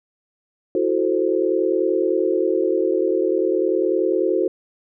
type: chord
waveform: sine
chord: F# half-diminished seventh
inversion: third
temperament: equal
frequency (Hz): 329.6 / 370 / 440 / 523.3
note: E4 / F#4 / A4 / C5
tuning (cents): 0 / 0 / 0 / 0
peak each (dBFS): -23 / -20 / -23 / -24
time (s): 0.75-4.48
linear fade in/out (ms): 2
effects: none